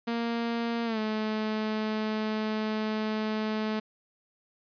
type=tone with pitch glide; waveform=sawtooth; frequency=233.1 to 216.2 Hz; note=A#3 to A3; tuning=0 to -30 cents; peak=-24 dBFS; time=0.07-3.8 s; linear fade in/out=10 ms; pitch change=-130 cents; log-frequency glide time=0.85-0.99 s; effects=resampled to 11025 Hz